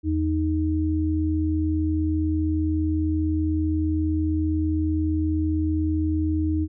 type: tone pair together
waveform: sine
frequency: 82.4 / 311.1 Hz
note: E2 / D#4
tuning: 0 / 0 cents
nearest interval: octave + major seventh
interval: 2300 cents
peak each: -23 dBFS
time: 0.03-6.68 s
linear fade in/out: 50 ms
effects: none